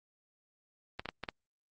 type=clicks; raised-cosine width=0.3 ms; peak=-21 dBFS; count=5; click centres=0.995 / 1.057 / 1.089 / 1.237 / 1.288 s; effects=Opus 32 kbps